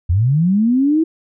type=linear sweep; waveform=sine; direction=up; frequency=78.7 to 329.6 Hz; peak=-11 dBFS; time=0.09-1.04 s; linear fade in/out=10 ms; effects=none